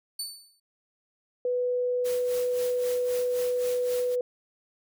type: tone with exponential decay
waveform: 25% pulse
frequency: 4508 Hz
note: C#8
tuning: 28 cents sharp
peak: -24 dBFS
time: 0.19-0.6 s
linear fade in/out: 5 ms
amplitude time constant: 89 ms
type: tone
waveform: sine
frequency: 494.9 Hz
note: B4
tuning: 4 cents sharp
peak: -24 dBFS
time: 1.45-4.21 s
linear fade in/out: 2 ms
type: noise with tremolo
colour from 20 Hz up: white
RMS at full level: -39 dBFS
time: 2.04-4.16 s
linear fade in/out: 20 ms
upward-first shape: sine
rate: 3.8 Hz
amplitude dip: 75%
effects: none